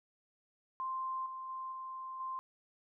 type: tone with level steps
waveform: sine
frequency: 1046.5 Hz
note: C6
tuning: in tune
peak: -35 / -41 / -39 / -41 / -37 dBFS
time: 0.8-2.39 s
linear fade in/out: 0 ms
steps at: 1.26 / 1.49 / 1.72 / 2.2 s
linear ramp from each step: 2 ms
effects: none